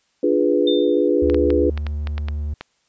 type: chord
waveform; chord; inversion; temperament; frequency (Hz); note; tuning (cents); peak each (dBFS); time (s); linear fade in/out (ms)
sine; D diminished seventh; none; equal; 293.7 / 349.2 / 415.3 / 493.9; D4 / F4 / Ab4 / Cb5; 0 / 0 / 0 / 0; -20; 0.23-1.7; 5
type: tone with exponential decay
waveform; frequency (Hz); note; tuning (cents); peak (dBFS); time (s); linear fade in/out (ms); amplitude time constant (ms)
sine; 3603; A7; +40; -20; 0.67-1.08; 5; 87
type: tone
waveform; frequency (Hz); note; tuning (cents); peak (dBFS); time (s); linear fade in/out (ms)
triangle; 74.1; D2; +16; -20; 1.22-2.54; 5
type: clicks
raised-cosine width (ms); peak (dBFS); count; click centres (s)
0.3; -14; 9; 1.299 / 1.345 / 1.504 / 1.776 / 1.867 / 2.072 / 2.18 / 2.285 / 2.61
effects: white hiss -65 dBFS RMS until 2.88 s + resampled to 16000 Hz